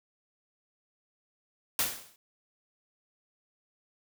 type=noise with exponential decay; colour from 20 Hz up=white; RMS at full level=-25 dBFS; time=1.79-2.16 s; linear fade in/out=1 ms; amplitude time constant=80 ms; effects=none